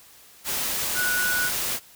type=tone in noise; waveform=sine; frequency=1471 Hz; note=F#6; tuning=11 cents flat; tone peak=-23 dBFS; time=0.94-1.51 s; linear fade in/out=50 ms; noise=white; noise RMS=-27 dBFS; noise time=0.44-1.8 s; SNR=+1 dB; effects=white hiss -51 dBFS RMS until 1.95 s